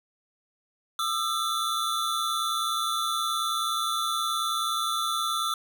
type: tone cluster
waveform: square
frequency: 1214 / 1333 / 3491 Hz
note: D#6 / E6 / A7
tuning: -43 / +19 / -14 cents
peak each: -31 / -30 / -32 dBFS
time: 0.99-5.54 s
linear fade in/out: 2 ms
effects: none